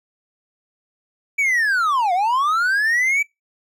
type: linear two-way sweep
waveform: triangle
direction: down then up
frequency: 2319 to 690 to 2319 Hz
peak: -14 dBFS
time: 1.38-3.23 s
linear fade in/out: 10 ms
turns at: 2.13 s
effects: noise-tail reverb RT60 0.2 s tail -23 dB re dry